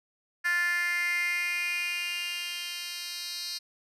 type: tone with high-pass filter sweep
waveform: 10% pulse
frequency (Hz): 350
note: F4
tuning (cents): +4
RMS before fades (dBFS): -31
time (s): 0.44-3.59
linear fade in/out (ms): 20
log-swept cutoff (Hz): 1700 to 4100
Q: 6.2
effects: resampled to 32000 Hz